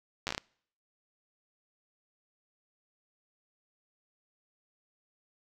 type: slowing click train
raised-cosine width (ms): 0.2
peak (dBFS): -15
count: 7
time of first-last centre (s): 0.27-0.379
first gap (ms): 9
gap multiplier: 1.28
effects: noise-tail reverb RT60 0.6 s tail -26 dB re dry